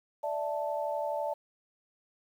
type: chord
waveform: sine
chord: D suspended second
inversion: none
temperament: equal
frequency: 587.3 / 659.3 / 880 Hz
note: D5 / E5 / A5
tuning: 0 / 0 / 0 cents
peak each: -33 / -36 / -35 dBFS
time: 0.23-1.34 s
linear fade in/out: 10 ms
effects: 10-bit